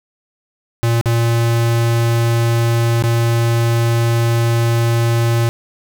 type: tone with dropouts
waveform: square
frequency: 116.54 Hz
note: A#2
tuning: in tune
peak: -13 dBFS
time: 0.83-5.49 s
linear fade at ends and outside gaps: 0 ms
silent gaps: 1.012-1.058 / 3.024-3.038 s
effects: none